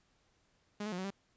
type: tone with pitch steps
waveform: sawtooth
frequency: 207.2 / 214.3 / 179 / 187.7 / 197.3 Hz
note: G#3 / A3 / F3 / F#3 / G3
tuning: -4 / -45 / +43 / +25 / +11 cents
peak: -33 dBFS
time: 0.8-1.105 s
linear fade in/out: 5 ms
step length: 61 ms
effects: pink hiss -73 dBFS RMS until 1.36 s + resampled to 16000 Hz